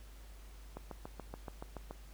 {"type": "click train", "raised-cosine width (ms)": 1, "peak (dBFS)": -29, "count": 9, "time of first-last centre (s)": [0.77, 1.91], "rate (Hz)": 7.02, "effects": ["added 50 Hz sine -50 dBFS peak until 2.13 s", "pink hiss -61 dBFS RMS until 2.13 s"]}